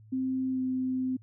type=tone with pitch glide; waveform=sine; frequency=260.6 to 257.8 Hz; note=C4 to C4; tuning=-7 to -26 cents; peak=-27 dBFS; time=0.12-1.17 s; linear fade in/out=10 ms; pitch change=-19 cents; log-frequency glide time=0.51-0.6 s; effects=added 108 Hz sine -51 dBFS peak until 1.22 s